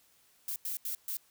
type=noise bursts at uneven times; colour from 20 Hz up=violet; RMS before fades=-36 dBFS; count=4; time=0.48-0.56 / 0.65-0.77 / 0.85-0.95 / 1.08-1.17 s; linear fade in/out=2 ms; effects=white hiss -66 dBFS RMS until 1.3 s